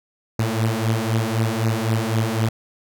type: beating tone pair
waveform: sawtooth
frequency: 110 / 113.9 Hz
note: A2 / A#2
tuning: 0 / -40 cents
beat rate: 3.9 Hz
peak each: -18 / -18 dBFS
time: 0.39-2.49 s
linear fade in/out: 5 ms
effects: none